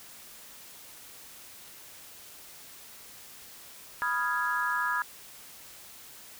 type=chord; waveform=sine; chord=F half-diminished seventh; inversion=second; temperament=equal; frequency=987.8 / 1244.5 / 1396.9 / 1661.2 Hz; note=Cb6 / Eb6 / F6 / Ab6; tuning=0 / 0 / 0 / 0 cents; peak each=-32 / -33 / -34 / -30 dBFS; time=4.02-5.02 s; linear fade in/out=0 ms; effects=white hiss -49 dBFS RMS until 6.39 s